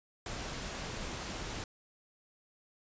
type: noise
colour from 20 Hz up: pink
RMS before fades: -40 dBFS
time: 0.26-1.64 s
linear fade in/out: 2 ms
effects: resampled to 16000 Hz